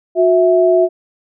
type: tone pair together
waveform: sine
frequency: 363.3 / 656 Hz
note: F#4 / E5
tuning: -32 / -9 cents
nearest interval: minor seventh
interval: 1023 cents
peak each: -11 dBFS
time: 0.15-0.89 s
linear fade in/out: 50 ms
effects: none